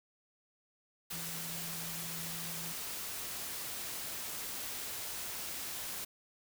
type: tone in noise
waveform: sine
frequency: 166.4 Hz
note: E3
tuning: 17 cents sharp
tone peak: -47 dBFS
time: 1.12-2.73 s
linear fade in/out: 10 ms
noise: white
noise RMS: -41 dBFS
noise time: 1.1-6.05 s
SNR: -9 dB
effects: none